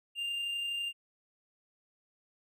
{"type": "tone with amplitude modulation", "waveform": "triangle", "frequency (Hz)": 2797, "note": "F7", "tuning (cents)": 2, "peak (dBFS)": -30, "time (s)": [0.15, 0.93], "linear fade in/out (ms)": 50, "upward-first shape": "sine", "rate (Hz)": 32.1, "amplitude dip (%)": 25, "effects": []}